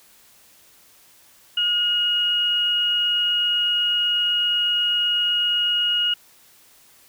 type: tone pair together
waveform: sine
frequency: 1434 / 2879 Hz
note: F6 / F#7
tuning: +45 / -48 cents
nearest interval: octave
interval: 1207 cents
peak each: -30 / -18 dBFS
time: 1.57-6.14 s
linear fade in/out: 5 ms
effects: white hiss -53 dBFS RMS until 7.08 s